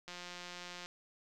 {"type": "click train", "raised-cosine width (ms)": 0.2, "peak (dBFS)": -29, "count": 139, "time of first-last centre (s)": [0.08, 0.86], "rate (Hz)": 177, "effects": []}